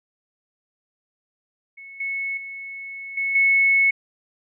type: tone with level steps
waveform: sine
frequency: 2200 Hz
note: C#7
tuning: 14 cents flat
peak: -38 / -24 / -32 / -21 / -14 dBFS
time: 1.77-3.91 s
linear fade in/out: 10 ms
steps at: 2 / 2.37 / 3.17 / 3.35 s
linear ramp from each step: 5 ms
effects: none